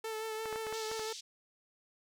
sawtooth tone with vibrato, 440 Hz, A4, in tune, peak -33 dBFS, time 0.04-1.13 s, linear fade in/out 5 ms, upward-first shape sine, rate 5.8 Hz, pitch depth 24 cents each way
clicks, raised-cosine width 0.5 ms, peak -27 dBFS, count 7, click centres 0.457 / 0.527 / 0.559 / 0.668 / 0.726 / 0.915 / 0.995 s
pink band-pass noise, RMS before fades -46 dBFS, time 0.73-1.21 s, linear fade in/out 10 ms, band 3700 to 6600 Hz, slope 24 dB/octave
effects none

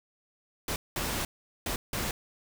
pink noise bursts at uneven times, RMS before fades -32 dBFS, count 4, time 0.68-0.76 / 0.96-1.25 / 1.66-1.76 / 1.93-2.11 s, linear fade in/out 2 ms, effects none

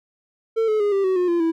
triangle tone with pitch steps, 450.1 / 430.3 / 411.3 / 393.2 / 375.9 / 359.3 / 343.5 / 328.4 Hz, A4 / A4 / G#4 / G4 / F#4 / F4 / F4 / E4, +39 / -39 / -17 / +5 / +27 / +49 / -29 / -6 cents, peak -15 dBFS, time 0.56-1.52 s, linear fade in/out 20 ms, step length 120 ms, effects none

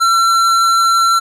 sine tone with hard clipping, 1353 Hz, E6, 45 cents sharp, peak -11 dBFS, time 0-1.2 s, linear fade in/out 20 ms, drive 13 dB, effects none

